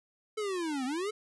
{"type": "linear two-way sweep", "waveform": "square", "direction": "down then up", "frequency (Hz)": [440, 246.9, 440], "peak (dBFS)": -32, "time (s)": [0.37, 1.11], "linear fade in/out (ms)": 10, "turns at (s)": 0.85, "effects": ["resampled to 24000 Hz"]}